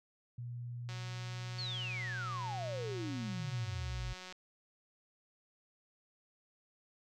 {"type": "tone with pitch glide", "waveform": "sine", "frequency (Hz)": [120.6, 119.42], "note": ["B2", "A#2"], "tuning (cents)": [-41, 42], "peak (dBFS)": -40, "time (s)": [0.38, 4.13], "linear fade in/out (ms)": 5, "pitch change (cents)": -17, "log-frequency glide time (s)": [1.63, 3.32]}
{"type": "click train", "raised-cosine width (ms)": 0.2, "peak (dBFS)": -31, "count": 633, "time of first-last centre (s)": [0.89, 4.325], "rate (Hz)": 184}
{"type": "exponential sweep", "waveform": "sine", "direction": "down", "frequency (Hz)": [4528, 43.65], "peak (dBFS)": -39, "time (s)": [1.58, 4.14], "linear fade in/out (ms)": 10}
{"effects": []}